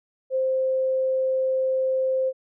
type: tone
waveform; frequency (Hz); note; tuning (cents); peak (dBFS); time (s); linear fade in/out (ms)
sine; 523.3; C5; 0; -20; 0.3-2.33; 50
effects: none